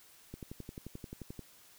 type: click train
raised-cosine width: 3 ms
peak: -30 dBFS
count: 13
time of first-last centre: 0.34-1.393 s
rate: 11.4 Hz
effects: white hiss -60 dBFS RMS until 1.78 s